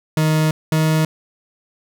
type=tone pair in turn; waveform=40% pulse; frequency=156.1 / 157.28 Hz; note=D#3 / D#3; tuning=+6 / +19 cents; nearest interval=unison; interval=13 cents; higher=second; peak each=-13 dBFS; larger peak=neither; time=0.17-0.51 / 0.72-1.05 s; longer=first; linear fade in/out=2 ms; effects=none